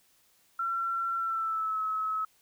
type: tone with pitch glide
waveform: sine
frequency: 1357 to 1289 Hz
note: E6 to E6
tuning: +50 to -39 cents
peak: -28 dBFS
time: 0.59-2.25 s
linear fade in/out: 5 ms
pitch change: -89 cents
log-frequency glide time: 1.17-1.81 s
effects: white hiss -66 dBFS RMS until 2.41 s